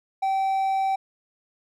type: tone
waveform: triangle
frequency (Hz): 773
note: G5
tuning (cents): -24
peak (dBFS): -19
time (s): 0.22-0.96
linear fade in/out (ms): 10
effects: none